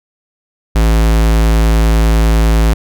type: tone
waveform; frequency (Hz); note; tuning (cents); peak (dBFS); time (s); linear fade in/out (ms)
square; 55; A1; 0; -8; 0.75-2.74; 10
effects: none